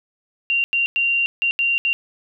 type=tone bursts at uneven times; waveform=sine; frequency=2767 Hz; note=F7; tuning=17 cents flat; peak=-16 dBFS; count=6; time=0.5-0.64 / 0.73-0.86 / 0.96-1.26 / 1.42-1.51 / 1.59-1.78 / 1.85-1.93 s; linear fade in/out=0 ms; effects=none